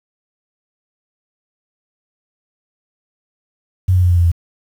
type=tone with pitch steps; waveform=sine; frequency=92.5 / 90.91 / 89.35 / 87.81 / 86.31 / 84.82 Hz; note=F#2 / F#2 / F2 / F2 / F2 / E2; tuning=0 / -30 / +40 / +10 / -20 / +50 cents; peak=-9 dBFS; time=3.88-4.318 s; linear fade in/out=10 ms; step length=73 ms; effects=7-bit